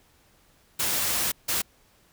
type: noise bursts at uneven times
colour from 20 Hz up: white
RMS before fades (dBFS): -26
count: 2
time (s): 0.79-1.32 / 1.48-1.62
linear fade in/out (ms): 10
effects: pink hiss -61 dBFS RMS until 2.12 s